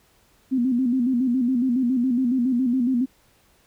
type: tone with vibrato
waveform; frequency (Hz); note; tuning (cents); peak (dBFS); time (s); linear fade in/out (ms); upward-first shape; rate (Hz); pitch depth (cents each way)
sine; 250.4; B3; +24; -18; 0.51-3.06; 20; square; 7.2; 82
effects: pink hiss -60 dBFS RMS until 3.66 s